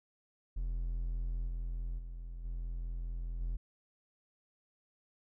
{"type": "tone with level steps", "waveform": "triangle", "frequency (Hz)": 42.33, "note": "E1", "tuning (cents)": 47, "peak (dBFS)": [-31, -33, -39, -34, -31], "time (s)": [0.56, 3.57], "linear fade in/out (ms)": 10, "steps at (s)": [1.47, 1.98, 2.44, 3.4], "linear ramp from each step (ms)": 10, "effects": []}